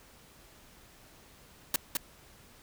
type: noise with echo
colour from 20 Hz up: white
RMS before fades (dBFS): -27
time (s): 1.74-1.76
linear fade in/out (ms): 2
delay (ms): 210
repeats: 1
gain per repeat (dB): -3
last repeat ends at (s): 1.97
effects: pink hiss -57 dBFS RMS until 2.62 s